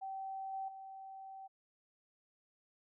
sine tone with level steps, 772 Hz, G5, 27 cents flat, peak -40 / -38 / -47 dBFS, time 0.01-1.48 s, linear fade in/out 20 ms, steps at 0.53 / 0.68 s, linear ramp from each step 5 ms, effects none

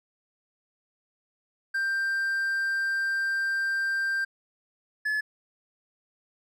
triangle tone pair in turn, 1575 / 1716.5 Hz, G6 / A6, +8 / -43 cents, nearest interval minor second, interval 149 cents, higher second, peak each -23 dBFS, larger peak neither, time 1.74-4.25 / 5.05-5.21 s, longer first, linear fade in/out 10 ms, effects none

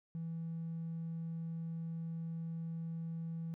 triangle tone, 164.81 Hz, E3, in tune, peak -35 dBFS, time 0.15-3.54 s, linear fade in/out 0 ms, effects tanh soft clip ceiling -35 dBFS

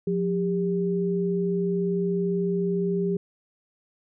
sine tone pair together, 178.21 / 399.2 Hz, F3 / G4, +35 / +32 cents, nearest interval octave + major second, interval 1397 cents, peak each -25 dBFS, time 0.07-3.17 s, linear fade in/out 5 ms, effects none

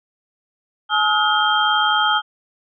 sine tone cluster, 850 / 1272 / 1430 / 3176 Hz, G#5 / D#6 / F6 / G7, +40 / +38 / +41 / +22 cents, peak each -20 dBFS, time 0.89-2.22 s, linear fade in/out 50 ms, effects none

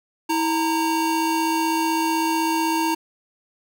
square tone pair together, 325.3 / 920 Hz, E4 / A#5, -23 / -23 cents, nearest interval octave + tritone, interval 1800 cents, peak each -23 dBFS, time 0.29-2.95 s, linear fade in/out 10 ms, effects none

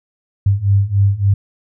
sine beating tone pair, 97.6 / 101.1 Hz, G2 / G#2, -7 / -46 cents, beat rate 3.5 Hz, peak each -15 / -13 dBFS, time 0.46-1.34 s, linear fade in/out 5 ms, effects none

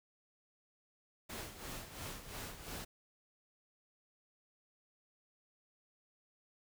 pink noise with tremolo, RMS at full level -44 dBFS, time 1.29-2.85 s, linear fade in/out 10 ms, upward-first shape sine, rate 2.9 Hz, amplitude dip 65%, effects none

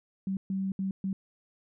sine tone bursts at uneven times, 192.4 Hz, G3, 32 cents flat, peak -28 dBFS, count 4, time 0.27-0.37 / 0.5-0.72 / 0.79-0.91 / 1.04-1.13 s, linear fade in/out 2 ms, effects none

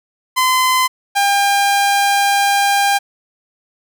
sawtooth tone pair in turn, 1026 / 801.5 Hz, C6 / G5, -34 / +38 cents, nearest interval major third, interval 428 cents, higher first, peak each -8 dBFS, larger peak neither, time 0.36-0.88 / 1.15-2.99 s, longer second, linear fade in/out 20 ms, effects none

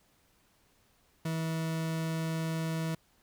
40% pulse tone, 161.9 Hz, E3, 31 cents flat, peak -30 dBFS, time 1.25-2.95 s, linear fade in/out 5 ms, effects pink hiss -68 dBFS RMS until 3.22 s

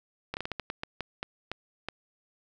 slowing click train, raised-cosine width 0.3 ms, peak -17 dBFS, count 12, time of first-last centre 0.34-1.886 s, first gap 29 ms, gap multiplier 1.29, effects none

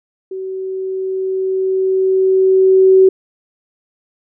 sine tone with level ramp, 379 Hz, F#4, 42 cents sharp, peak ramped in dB -22 to -4 dBFS, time 0.31-3.09 s, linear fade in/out 5 ms, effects none

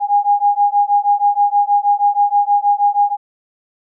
sine beating tone pair, 814 / 820.3 Hz, G#5 / G#5, -35 / -22 cents, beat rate 6.3 Hz, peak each -14 dBFS, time 0-3.17 s, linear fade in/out 50 ms, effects none

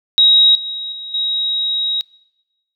sine tone with level steps, 3808 Hz, A#7, 36 cents sharp, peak -7 / -23 / -27 / -16 dBFS, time 0.18-2.01 s, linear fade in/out 0 ms, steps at 0.55 / 0.92 / 1.14 s, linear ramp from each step 2 ms, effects noise-tail reverb RT60 1.0 s tail -23 dB re dry

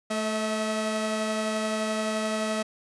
sawtooth tone pair together, 218.7 / 644.5 Hz, A3 / E5, -10 / -39 cents, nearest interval octave + perfect fifth, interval 1871 cents, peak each -25 dBFS, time 0.1-2.63 s, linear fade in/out 10 ms, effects resampled to 24000 Hz

